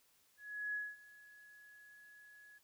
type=tone with ADSR envelope; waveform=sine; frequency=1684 Hz; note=G#6; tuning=24 cents sharp; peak=-36 dBFS; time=0.37-2.59 s; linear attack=370 ms; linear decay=220 ms; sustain=-21 dB; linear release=17 ms; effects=white hiss -72 dBFS RMS until 2.63 s